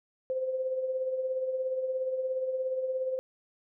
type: tone with tremolo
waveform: sine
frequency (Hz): 519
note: C5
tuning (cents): -14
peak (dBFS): -26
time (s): 0.3-3.19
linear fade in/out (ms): 0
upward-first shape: triangle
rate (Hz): 17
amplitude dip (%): 55
effects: none